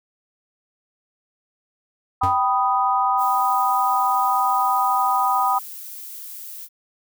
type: chord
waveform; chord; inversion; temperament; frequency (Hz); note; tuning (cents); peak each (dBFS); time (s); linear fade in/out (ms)
sine; G augmented; none; equal with one note detuned; 778.6 / 987.8 / 1244.5; G5 / B5 / D#6; -12 / 0 / 0; -21; 2.21-5.59; 10
type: tone with exponential decay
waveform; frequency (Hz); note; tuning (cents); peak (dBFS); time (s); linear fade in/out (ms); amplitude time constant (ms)
square; 92.5; F#2; 0; -21; 2.23-2.42; 5; 41
type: noise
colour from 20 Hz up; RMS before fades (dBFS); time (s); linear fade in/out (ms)
violet; -36; 3.17-6.69; 50
effects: none